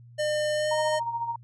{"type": "tone with pitch glide", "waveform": "square", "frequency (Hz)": [604, 615.3], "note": ["D5", "D#5"], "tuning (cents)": [48, -19], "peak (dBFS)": -25, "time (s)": [0.18, 1], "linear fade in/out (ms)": 20, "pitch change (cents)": 33, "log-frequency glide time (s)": [0.55, 0.77]}
{"type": "tone with tremolo", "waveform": "sine", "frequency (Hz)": 932.3, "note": "A#5", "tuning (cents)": 0, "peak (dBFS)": -25, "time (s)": [0.71, 1.36], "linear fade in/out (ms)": 5, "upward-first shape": "sine", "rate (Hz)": 14, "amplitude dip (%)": 60}
{"effects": ["added 119 Hz sine -47 dBFS peak until 1.43 s", "resampled to 22050 Hz"]}